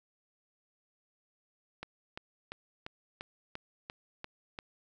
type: click train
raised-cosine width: 0.3 ms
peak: -24 dBFS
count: 9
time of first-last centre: 1.83-4.589 s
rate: 2.9 Hz
effects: none